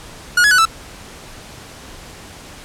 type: tone with pitch steps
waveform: 45% pulse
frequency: 1443 / 1687 / 1487 / 1321 Hz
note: F#6 / G#6 / F#6 / E6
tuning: -44 / +27 / +8 / +3 cents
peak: -9 dBFS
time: 0.37-0.654 s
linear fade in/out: 5 ms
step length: 71 ms
effects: pink hiss -37 dBFS RMS until 2.64 s + low-pass 10000 Hz 12 dB/octave